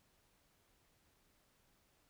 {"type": "silence", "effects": ["pink hiss -74 dBFS RMS until 2.09 s"]}